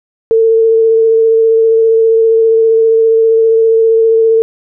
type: tone with vibrato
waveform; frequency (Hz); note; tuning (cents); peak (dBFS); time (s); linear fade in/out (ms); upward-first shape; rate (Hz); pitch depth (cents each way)
sine; 449.7; A4; +38; -5; 0.31-4.42; 0; sine; 15; 14
effects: none